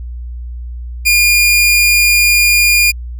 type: tone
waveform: sawtooth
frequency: 2421 Hz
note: D#7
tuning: 48 cents flat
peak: -4 dBFS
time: 1.05-2.92 s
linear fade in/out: 20 ms
effects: added 60 Hz sine -22 dBFS peak until 3.19 s